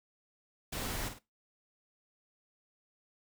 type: noise with echo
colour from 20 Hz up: pink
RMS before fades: -38 dBFS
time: 0.72-1.09 s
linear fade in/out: 10 ms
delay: 50 ms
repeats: 2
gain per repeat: -8 dB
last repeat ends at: 1.19 s
effects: noise-tail reverb RT60 0.2 s tail -17 dB re dry